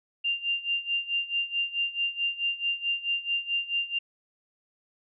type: tone with tremolo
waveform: sine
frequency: 2789 Hz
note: F7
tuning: 3 cents flat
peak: -23 dBFS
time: 0.24-3.99 s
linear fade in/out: 10 ms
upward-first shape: sine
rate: 4.6 Hz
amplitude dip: 85%
effects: none